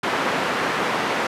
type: band-pass noise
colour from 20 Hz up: white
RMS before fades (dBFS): -23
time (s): 0.03-1.27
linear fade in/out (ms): 5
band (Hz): 190 to 1600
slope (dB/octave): 12
effects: resampled to 32000 Hz